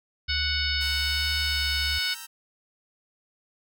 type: harmonic tone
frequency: 740 Hz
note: F#5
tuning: in tune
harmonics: 2 / 3 / 4 / 5 / 6 / 7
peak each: -32 / -32 / -32 / -32 / -32 / -32 dBFS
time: 0.28-2.15 s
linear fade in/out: 20 ms
type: tone with vibrato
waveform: sine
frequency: 72.3 Hz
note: D2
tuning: 27 cents flat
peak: -30 dBFS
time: 0.28-1.99 s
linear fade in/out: 10 ms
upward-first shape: sine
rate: 1.2 Hz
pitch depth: 41 cents each way
type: chord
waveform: 5% pulse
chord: E diminished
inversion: second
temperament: equal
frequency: 932.3 / 1318.5 / 1568 Hz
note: Bb5 / E6 / G6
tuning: 0 / 0 / 0 cents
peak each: -31 dBFS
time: 0.8-2.27 s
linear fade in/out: 20 ms
effects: none